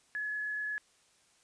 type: tone with frequency modulation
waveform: sine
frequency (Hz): 1700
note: G#6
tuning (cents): +40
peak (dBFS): -33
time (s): 0.15-0.78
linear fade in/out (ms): 0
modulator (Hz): 28.3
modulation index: 0.5
effects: white hiss -67 dBFS RMS until 1.43 s + resampled to 22050 Hz